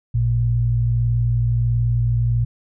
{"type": "tone pair together", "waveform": "sine", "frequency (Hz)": [55.06, 116.54], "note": ["A1", "A#2"], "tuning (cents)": [2, 0], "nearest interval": "octave + minor second", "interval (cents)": 1298, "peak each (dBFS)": [-23, -16], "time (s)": [0.14, 2.45], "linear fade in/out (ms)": 10, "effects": []}